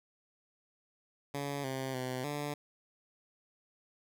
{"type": "tone with pitch steps", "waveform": "10% pulse", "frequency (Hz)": [141.8, 132.4, 127.9, 146.3], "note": ["C#3", "C3", "C3", "D3"], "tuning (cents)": [40, 21, -39, -6], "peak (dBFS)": -27, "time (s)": [1.34, 2.54], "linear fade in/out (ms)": 5, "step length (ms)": 300, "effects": []}